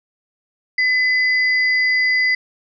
sine tone pair together, 2015 / 4793 Hz, B6 / D8, +34 / +34 cents, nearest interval octave + minor third, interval 1500 cents, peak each -14 / -25 dBFS, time 0.78-2.35 s, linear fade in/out 5 ms, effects none

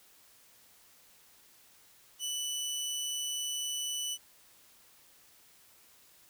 20% pulse tone, 2976 Hz, F#7, 9 cents sharp, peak -28 dBFS, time 2.19-4.18 s, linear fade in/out 50 ms, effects white hiss -61 dBFS RMS until 6.29 s

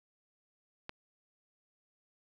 click, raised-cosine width 0.3 ms, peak -24 dBFS, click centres 0.894 s, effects none

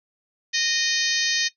harmonic tone, 617 Hz, D#5, 15 cents flat, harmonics 3 / 4 / 5 / 6 / 7 / 8 / 9 / 10, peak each -27 / -29 / -30 / -28 / -28 / -29 / -31 / -28 dBFS, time 0.53-1.49 s, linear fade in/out 20 ms, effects noise-tail reverb RT60 0.1 s tail -17 dB re dry

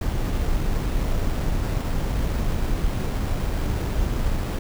brown noise with sample-and-hold, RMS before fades -23 dBFS, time 0.01-4.59 s, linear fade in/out 5 ms, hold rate 6300 Hz, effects none

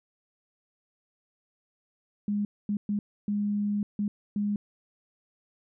sine tone bursts at uneven times, 205.8 Hz, G#3, 16 cents flat, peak -25 dBFS, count 6, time 2.28-2.45 / 2.69-2.77 / 2.89-2.99 / 3.28-3.83 / 3.99-4.08 / 4.36-4.56 s, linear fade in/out 2 ms, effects none

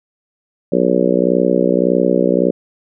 harmonic tone, 61.74 Hz, B1, in tune, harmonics 3 / 4 / 5 / 6 / 7 / 8 / 9, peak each -19 / -19 / -19 / -19 / -19 / -19 / -19 dBFS, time 0.72-2.51 s, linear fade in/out 5 ms, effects none

